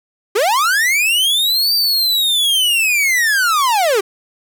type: linear two-way sweep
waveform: 45% pulse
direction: up then down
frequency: 370 to 4700 to 370 Hz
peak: -12 dBFS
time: 0.35-4.01 s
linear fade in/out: 10 ms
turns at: 1.74 s
effects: none